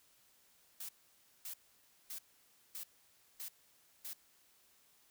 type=noise bursts; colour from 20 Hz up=blue; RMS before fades=-45 dBFS; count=6; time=0.8-4.134 s; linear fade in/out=5 ms; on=89 ms; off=560 ms; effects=white hiss -69 dBFS RMS until 5.1 s